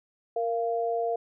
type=tone pair together; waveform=sine; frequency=465.1 / 690 Hz; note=A#4 / F5; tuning=-4 / -21 cents; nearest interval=perfect fifth; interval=683 cents; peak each=-28 dBFS; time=0.36-1.16 s; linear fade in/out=5 ms; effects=none